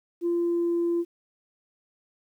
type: tone with pitch glide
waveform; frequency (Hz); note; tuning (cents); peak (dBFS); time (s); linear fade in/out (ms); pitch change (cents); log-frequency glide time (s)
sine; 344.1 to 342.1; F4 to F4; -26 to -36; -21; 0.21-1.05; 50; -10; 0.32-0.74
effects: tanh soft clip ceiling -19 dBFS + 10-bit